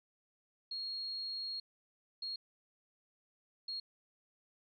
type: tone bursts at uneven times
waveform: sine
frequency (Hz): 4282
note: C8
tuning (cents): +39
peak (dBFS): -38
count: 3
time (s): 0.71-1.6 / 2.22-2.36 / 3.68-3.8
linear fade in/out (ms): 5
effects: none